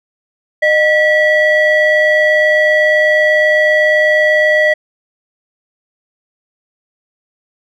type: ring-modulated tone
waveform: triangle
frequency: 667 Hz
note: E5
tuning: 20 cents sharp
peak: -3 dBFS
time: 0.62-4.74 s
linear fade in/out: 10 ms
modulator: 1280 Hz
effects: none